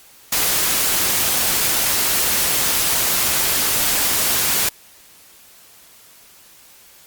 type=noise; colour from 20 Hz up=white; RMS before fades=-18 dBFS; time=0.32-4.69 s; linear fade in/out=5 ms; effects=white hiss -47 dBFS RMS until 7.06 s + Opus 48 kbps